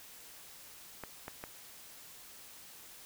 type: clicks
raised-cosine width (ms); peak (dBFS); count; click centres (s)
0.5; -26; 3; 1.037 / 1.281 / 1.439
effects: white hiss -53 dBFS RMS until 3.05 s